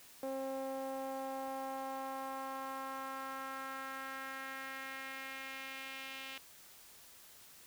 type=tone with band-pass filter sweep; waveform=sawtooth; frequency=267.4 Hz; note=C4; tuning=38 cents sharp; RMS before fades=-43 dBFS; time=0.23-6.38 s; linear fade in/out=2 ms; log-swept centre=550 to 2800 Hz; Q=2.2; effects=white hiss -58 dBFS RMS until 7.66 s